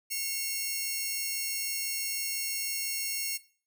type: tone pair together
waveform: 5% pulse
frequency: 2178 / 2744 Hz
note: C#7 / F7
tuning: -31 / -31 cents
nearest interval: major third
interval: 400 cents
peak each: -23 / -25 dBFS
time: 0.1-3.38 s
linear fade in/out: 20 ms
effects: noise-tail reverb RT60 0.4 s tail -18 dB re dry